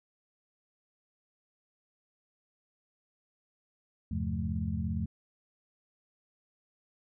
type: tone cluster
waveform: sine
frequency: 81.9 / 99.3 / 130.7 / 174.5 / 216.4 Hz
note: E2 / G2 / C3 / F3 / A3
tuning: -11 / +23 / -1 / -1 / -29 cents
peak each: -34 / -38 / -40 / -37 / -36 dBFS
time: 4.11-5.06 s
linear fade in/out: 5 ms
effects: none